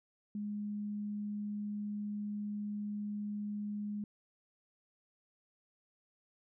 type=tone; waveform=sine; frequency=207.4 Hz; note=G#3; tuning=2 cents flat; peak=-36 dBFS; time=0.35-4.04 s; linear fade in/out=2 ms; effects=none